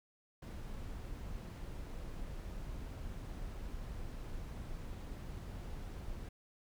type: noise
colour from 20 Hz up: brown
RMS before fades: -44 dBFS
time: 0.42-6.29 s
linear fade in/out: 5 ms
effects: none